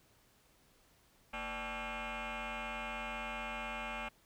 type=tone with frequency modulation; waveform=sine; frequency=777 Hz; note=G5; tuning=16 cents flat; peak=-36 dBFS; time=1.33-4.09 s; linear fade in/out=10 ms; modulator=274 Hz; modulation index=7.4; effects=tanh soft clip ceiling -37 dBFS + pink hiss -68 dBFS RMS until 4.25 s